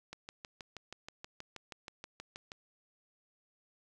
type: click train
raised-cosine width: 0.2 ms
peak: -27 dBFS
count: 16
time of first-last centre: 0.13-2.519 s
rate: 6.28 Hz
effects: none